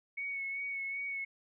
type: tone with vibrato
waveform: sine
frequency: 2217 Hz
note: C#7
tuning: in tune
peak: -35 dBFS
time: 0.17-1.25 s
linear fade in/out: 10 ms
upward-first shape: sine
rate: 2.6 Hz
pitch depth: 24 cents each way
effects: none